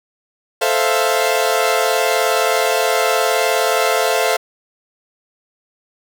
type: chord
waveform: sawtooth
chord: F major seventh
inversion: first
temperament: equal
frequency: 440 / 523.3 / 659.3 / 698.5 Hz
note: A4 / C5 / E5 / F5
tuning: 0 / 0 / 0 / 0 cents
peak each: -16 dBFS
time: 0.61-4.37 s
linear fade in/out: 10 ms
effects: none